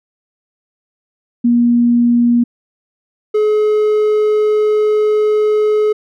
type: tone pair in turn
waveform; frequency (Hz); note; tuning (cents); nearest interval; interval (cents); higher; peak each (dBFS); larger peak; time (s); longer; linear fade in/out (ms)
sine / triangle; 238.7 / 425.3; A#3 / G#4; +41 / +41; minor seventh; 1000; second; -8; neither; 1.44-2.44 / 3.34-5.93; second; 10
effects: none